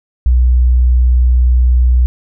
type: tone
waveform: sine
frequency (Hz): 61.74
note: B1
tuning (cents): 0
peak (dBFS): -6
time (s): 0.26-2.06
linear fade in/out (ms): 0
effects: none

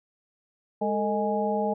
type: harmonic tone with a mistuned harmonic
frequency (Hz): 207.7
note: G#3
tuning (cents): 0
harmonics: 1 / 2 / 3 / 4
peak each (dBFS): -29 / -29 / -29 / -29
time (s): 0.81-1.74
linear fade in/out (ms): 10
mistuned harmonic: 2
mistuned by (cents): +120
effects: none

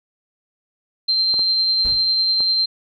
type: tone with tremolo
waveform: sine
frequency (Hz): 4141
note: C8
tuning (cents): -19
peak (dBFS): -14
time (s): 1.08-2.66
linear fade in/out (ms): 10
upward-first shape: triangle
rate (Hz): 10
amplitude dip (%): 25
type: clicks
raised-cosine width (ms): 1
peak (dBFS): -20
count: 3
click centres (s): 1.341 / 1.393 / 2.405
type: noise with exponential decay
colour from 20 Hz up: brown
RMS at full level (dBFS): -27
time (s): 1.85-2.2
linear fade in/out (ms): 0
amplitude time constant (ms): 76
effects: none

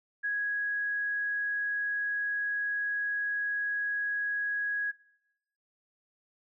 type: tone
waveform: sine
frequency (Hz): 1661.2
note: G#6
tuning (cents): 0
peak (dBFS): -28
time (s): 0.23-4.92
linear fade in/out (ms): 20
effects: noise-tail reverb RT60 0.9 s tail -22 dB re dry

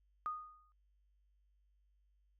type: tone with exponential decay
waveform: sine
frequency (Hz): 1235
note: D#6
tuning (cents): -13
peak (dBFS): -34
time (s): 0.26-0.72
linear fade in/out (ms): 0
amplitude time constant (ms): 100
effects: added 50 Hz sine -70 dBFS peak until 2.39 s

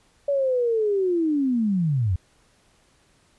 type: linear sweep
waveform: sine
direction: down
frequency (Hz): 573 to 82.41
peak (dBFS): -19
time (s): 0.28-2.16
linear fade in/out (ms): 5
effects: pink hiss -61 dBFS RMS until 3.38 s + resampled to 24000 Hz

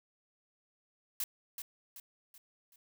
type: noise with echo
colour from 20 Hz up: blue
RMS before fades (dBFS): -35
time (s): 1.2-1.24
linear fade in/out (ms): 2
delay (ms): 380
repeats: 4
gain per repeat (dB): -7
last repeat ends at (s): 2.76
effects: none

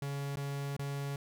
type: tone with dropouts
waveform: 45% pulse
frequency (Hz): 140.5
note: C#3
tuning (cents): +24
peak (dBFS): -35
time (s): 0.02-1.16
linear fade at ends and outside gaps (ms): 2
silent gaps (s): 0.358-0.37 / 0.766-0.792
effects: none

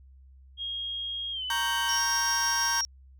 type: tone with pitch glide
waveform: sine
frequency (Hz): 3260 to 3007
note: G#7 to F#7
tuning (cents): -33 to +27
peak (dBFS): -31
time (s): 0.57-2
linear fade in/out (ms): 50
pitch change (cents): -140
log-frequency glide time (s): 1.32-1.44
type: chord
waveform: 40% pulse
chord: G diminished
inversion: first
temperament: equal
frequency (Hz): 932.3 / 1108.7 / 1568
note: Bb5 / Db6 / G6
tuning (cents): 0 / 0 / 0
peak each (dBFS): -30 / -35 / -29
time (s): 1.5-2.81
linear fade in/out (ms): 2
type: tone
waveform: sine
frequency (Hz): 5600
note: F8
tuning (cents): +4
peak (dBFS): -27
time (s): 1.89-2.85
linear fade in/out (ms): 0
effects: added 66 Hz sine -50 dBFS peak until 3.19 s

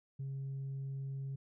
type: tone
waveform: sine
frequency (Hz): 136.1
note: C#3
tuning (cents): -31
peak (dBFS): -36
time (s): 0.19-1.36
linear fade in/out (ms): 10
effects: tanh soft clip ceiling -36 dBFS

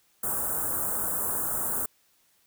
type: band-stop noise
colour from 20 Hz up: white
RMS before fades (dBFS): -29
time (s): 0.23-1.86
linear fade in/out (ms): 5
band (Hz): 1500 to 7900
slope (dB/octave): 48
effects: white hiss -66 dBFS RMS until 2.46 s

